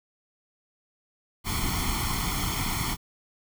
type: noise with comb filter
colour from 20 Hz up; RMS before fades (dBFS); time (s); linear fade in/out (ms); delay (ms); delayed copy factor
pink; -28; 1.44-2.97; 50; 0.92; +0.9
effects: none